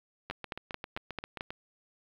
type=two click trains; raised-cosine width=0.3 ms; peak=-18 / -22 dBFS; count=6 / 10; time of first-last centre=0.3-1.409 / 0.31-1.505 s; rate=4.51 / 7.53 Hz; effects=low-pass 4000 Hz 12 dB/octave + 9-bit